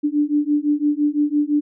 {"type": "beating tone pair", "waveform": "sine", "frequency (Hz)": [291.8, 297.7], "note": ["D4", "D4"], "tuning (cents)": [-11, 24], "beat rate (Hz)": 5.9, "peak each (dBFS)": [-19, -19], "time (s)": [0.03, 1.61], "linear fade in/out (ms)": 20, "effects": []}